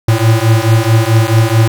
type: beating tone pair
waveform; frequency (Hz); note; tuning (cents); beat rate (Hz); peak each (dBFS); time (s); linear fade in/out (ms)
square; 110 / 114.6; A2 / A#2; 0 / -29; 4.6; -11; 0.08-1.68; 5
effects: none